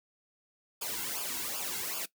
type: noise with flanger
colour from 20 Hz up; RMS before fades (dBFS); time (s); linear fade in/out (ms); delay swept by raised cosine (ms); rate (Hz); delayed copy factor
white; -36; 0.81-2.06; 10; 0.5 to 1.7; 2.6; -0.9
effects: noise-tail reverb RT60 0.1 s tail -18 dB re dry